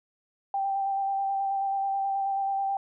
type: tone with vibrato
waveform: sine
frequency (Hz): 785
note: G5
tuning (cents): +2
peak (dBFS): -25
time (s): 0.54-2.77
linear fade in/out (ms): 2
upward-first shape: square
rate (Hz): 9.3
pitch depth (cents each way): 13
effects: none